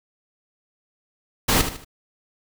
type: noise with echo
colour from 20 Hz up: pink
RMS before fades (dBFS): -18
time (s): 1.48-1.62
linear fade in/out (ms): 10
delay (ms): 76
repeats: 3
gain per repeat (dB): -9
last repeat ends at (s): 1.848
effects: none